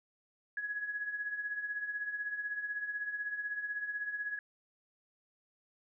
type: tone with tremolo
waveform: sine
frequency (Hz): 1676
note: G#6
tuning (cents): +15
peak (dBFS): -32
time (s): 0.57-4.39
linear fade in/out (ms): 2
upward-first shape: triangle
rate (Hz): 16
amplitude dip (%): 70
effects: none